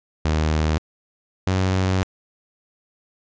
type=tone pair in turn; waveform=sawtooth; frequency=77.78 / 93.79 Hz; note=D#2 / F#2; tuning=0 / +24 cents; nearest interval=minor third; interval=324 cents; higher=second; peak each=-14 dBFS; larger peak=neither; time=0.25-0.78 / 1.47-2.03 s; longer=second; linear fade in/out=0 ms; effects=resampled to 16000 Hz